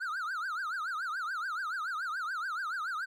triangle tone with vibrato, 1393 Hz, F6, 5 cents flat, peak -31 dBFS, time 0-3.06 s, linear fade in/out 20 ms, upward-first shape triangle, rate 7 Hz, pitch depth 270 cents each way, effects none

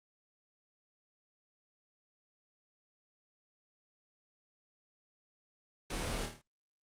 pink noise with echo, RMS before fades -38 dBFS, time 5.9-6.26 s, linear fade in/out 5 ms, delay 26 ms, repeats 6, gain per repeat -4 dB, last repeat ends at 6.416 s, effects low-pass 9000 Hz 12 dB/octave + Opus 32 kbps

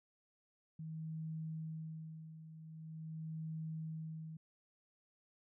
sine tone with tremolo, 159.1 Hz, D#3, 39 cents sharp, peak -40 dBFS, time 0.79-4.37 s, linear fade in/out 5 ms, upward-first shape sine, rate 0.44 Hz, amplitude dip 70%, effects none

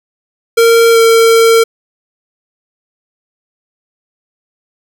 square tone with pitch glide, 460.9 to 455.6 Hz, A#4 to A#4, -20 to -40 cents, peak -5 dBFS, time 0.57-1.64 s, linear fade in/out 10 ms, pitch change -20 cents, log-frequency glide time 0.92-0.98 s, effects none

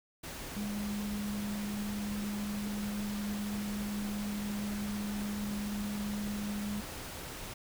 sine tone in noise, 206.2 Hz, G#3, 12 cents flat, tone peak -34 dBFS, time 0.56-6.81 s, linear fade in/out 10 ms, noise pink, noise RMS -43 dBFS, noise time 0.23-7.54 s, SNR +6 dB, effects none

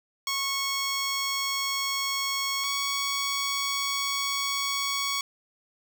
10% pulse tone pair in turn, 1100 / 1116 Hz, C#6 / C#6, -14 / +11 cents, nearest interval unison, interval 25 cents, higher second, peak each -18 dBFS, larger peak neither, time 0.27-2.64 / 2.64-5.21 s, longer second, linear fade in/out 2 ms, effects none

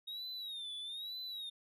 triangle tone with vibrato, 3729 Hz, A#7, in tune, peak -40 dBFS, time 0.07-1.5 s, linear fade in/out 10 ms, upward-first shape sine, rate 1.1 Hz, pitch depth 130 cents each way, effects none

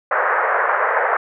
white band-pass noise, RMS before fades -18 dBFS, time 0.11-1.17 s, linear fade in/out 5 ms, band 460 to 1800 Hz, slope 48 dB/octave, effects none

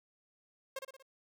sawtooth tone with echo, 535 Hz, C5, 38 cents sharp, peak -33 dBFS, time 0.76-0.79 s, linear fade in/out 5 ms, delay 59 ms, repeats 4, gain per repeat -5 dB, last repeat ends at 1.026 s, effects none

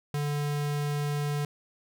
square tone, 146.1 Hz, D3, 9 cents flat, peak -28 dBFS, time 0.14-1.45 s, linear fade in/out 2 ms, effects none

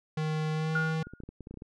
square tone with pitch glide, 155.56 to 159.47 Hz, D#3 to D#3, 0 to +43 cents, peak -29 dBFS, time 0.17-1.03 s, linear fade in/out 5 ms, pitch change +43 cents, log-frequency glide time 0.52-0.78 s
sine tone with exponential decay, 1431 Hz, F6, 42 cents sharp, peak -24 dBFS, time 0.75-1.21 s, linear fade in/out 5 ms, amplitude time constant 99 ms
clicks, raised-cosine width 3 ms, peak -30 dBFS, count 11, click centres 1.07 / 1.136 / 1.203 / 1.236 / 1.29 / 1.407 / 1.471 / 1.51 / 1.541 / 1.573 / 1.621 s
effects low-pass 5000 Hz 12 dB/octave

